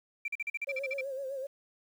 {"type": "tone bursts", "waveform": "sine", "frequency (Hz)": 2349, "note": "D7", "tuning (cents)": 0, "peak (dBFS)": -30, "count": 11, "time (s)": [0.25, 1.011], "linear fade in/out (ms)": 5, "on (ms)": 31, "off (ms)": 42}
{"type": "tone with vibrato", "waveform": "sine", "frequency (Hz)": 539, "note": "C#5", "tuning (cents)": -49, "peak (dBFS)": -34, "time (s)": [0.67, 1.47], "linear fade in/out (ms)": 10, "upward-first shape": "sine", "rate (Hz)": 7.9, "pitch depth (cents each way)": 70}
{"effects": ["tanh soft clip ceiling -27 dBFS", "10-bit"]}